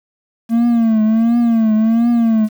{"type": "tone with vibrato", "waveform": "triangle", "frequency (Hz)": 226.6, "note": "A#3", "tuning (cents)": -49, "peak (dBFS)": -8, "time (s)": [0.49, 2.49], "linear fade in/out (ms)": 50, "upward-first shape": "triangle", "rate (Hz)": 1.4, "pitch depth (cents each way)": 97, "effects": ["7-bit"]}